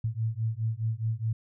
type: beating tone pair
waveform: sine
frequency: 109.6 / 114.4 Hz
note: A2 / A#2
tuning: -6 / -32 cents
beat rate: 4.8 Hz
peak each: -30 dBFS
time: 0.04-1.33 s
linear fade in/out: 5 ms
effects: none